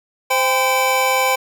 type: tone cluster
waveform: square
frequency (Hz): 520 / 796 / 1022 / 2304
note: C5 / G5 / C6 / D7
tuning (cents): -11 / +26 / -41 / -34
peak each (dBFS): -21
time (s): 0.3-1.36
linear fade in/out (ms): 10
effects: none